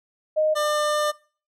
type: tone pair in turn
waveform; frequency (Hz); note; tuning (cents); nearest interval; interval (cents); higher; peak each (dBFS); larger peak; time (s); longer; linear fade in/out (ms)
sine / 25% pulse; 619 / 599.3; D#5 / D5; -9 / +35; minor second; 56; first; -17; neither; 0.36-0.55 / 0.55-1.12; second; 20
effects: noise-tail reverb RT60 0.4 s tail -21 dB re dry + low-pass 11000 Hz 12 dB/octave